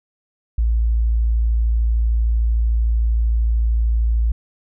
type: tone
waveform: sine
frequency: 56.6 Hz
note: A1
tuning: 50 cents sharp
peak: -14 dBFS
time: 0.58-4.32 s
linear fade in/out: 5 ms
effects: none